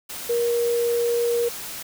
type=tone in noise; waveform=sine; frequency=473 Hz; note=A#4; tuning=25 cents sharp; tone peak=-19 dBFS; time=0.29-1.49 s; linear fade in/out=10 ms; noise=white; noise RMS=-34 dBFS; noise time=0.09-1.83 s; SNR=+12 dB; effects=none